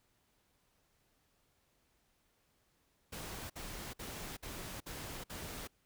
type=noise bursts; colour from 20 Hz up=pink; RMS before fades=-45 dBFS; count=6; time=3.12-5.675 s; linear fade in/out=10 ms; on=380 ms; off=55 ms; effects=pink hiss -75 dBFS RMS until 5.85 s